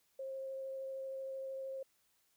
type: tone with vibrato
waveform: sine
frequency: 534 Hz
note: C5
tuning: 35 cents sharp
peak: -40 dBFS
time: 0.19-1.83 s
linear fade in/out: 5 ms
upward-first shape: sine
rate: 13 Hz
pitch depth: 8 cents each way
effects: white hiss -75 dBFS RMS until 2.36 s